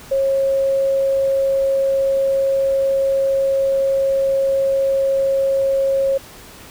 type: tone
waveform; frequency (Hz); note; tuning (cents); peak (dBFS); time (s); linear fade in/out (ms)
sine; 543; C#5; -36; -14; 0.11-6.18; 10
effects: pink hiss -40 dBFS RMS until 6.7 s